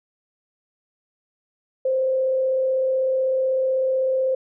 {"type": "tone with frequency modulation", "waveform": "sine", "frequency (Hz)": 523.3, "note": "C5", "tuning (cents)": 0, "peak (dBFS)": -18, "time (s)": [1.85, 4.35], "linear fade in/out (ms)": 5, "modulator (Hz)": 36, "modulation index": 0.21, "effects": []}